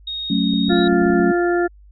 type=tone with pitch glide; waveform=sine; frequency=3734 to 3823 Hz; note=A#7 to A#7; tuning=+2 to +43 cents; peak=-24 dBFS; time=0.07-0.88 s; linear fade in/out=5 ms; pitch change=+41 cents; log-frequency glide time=0.63-0.77 s
type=chord; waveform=sine; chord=F# minor; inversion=none; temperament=equal; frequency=185 / 220 / 277.2 Hz; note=F#3 / A3 / C#4; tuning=0 / 0 / 0 cents; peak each=-20 dBFS; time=0.3-1.32 s; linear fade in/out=5 ms
type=clicks; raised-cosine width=3 ms; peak=-19 dBFS; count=11; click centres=0.536 / 0.685 / 0.728 / 0.793 / 0.876 / 0.929 / 1.021 / 1.061 / 1.102 / 1.136 / 1.198 s
type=harmonic tone; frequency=349.2 Hz; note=F4; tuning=in tune; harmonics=1 / 2 / 4 / 5; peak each=-16 / -23 / -26 / -28 dBFS; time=0.69-1.68 s; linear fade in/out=20 ms
effects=added 50 Hz sine -43 dBFS peak until 1.91 s